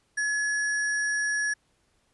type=tone with sample-and-hold; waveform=sine; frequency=1700 Hz; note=G#6; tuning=40 cents sharp; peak=-24 dBFS; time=0.17-1.54 s; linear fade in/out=10 ms; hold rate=7350 Hz; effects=pink hiss -69 dBFS RMS until 2.13 s + resampled to 24000 Hz